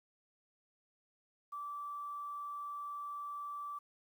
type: tone with quantisation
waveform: sine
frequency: 1162 Hz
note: D6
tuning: 19 cents flat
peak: -40 dBFS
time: 1.52-3.79 s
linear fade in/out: 10 ms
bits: 11
effects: none